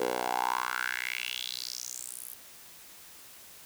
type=tone with high-pass filter sweep; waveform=10% pulse; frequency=61.74 Hz; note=B1; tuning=in tune; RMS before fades=-34 dBFS; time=0-2.34 s; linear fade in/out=5 ms; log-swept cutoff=470 to 12000 Hz; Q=4.7; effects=white hiss -51 dBFS RMS until 3.65 s